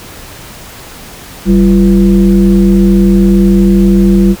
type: tone with frequency modulation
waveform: sine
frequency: 193.5 Hz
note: G3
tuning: 22 cents flat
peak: -3 dBFS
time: 1.45-4.36 s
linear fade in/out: 50 ms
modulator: 149 Hz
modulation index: 0.85
effects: pink hiss -30 dBFS RMS until 4.4 s